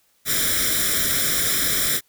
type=noise with comb filter; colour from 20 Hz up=white; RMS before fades=-21 dBFS; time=0.25-2.01 s; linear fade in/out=50 ms; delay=0.55 ms; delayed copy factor=+1; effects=white hiss -63 dBFS RMS until 2.08 s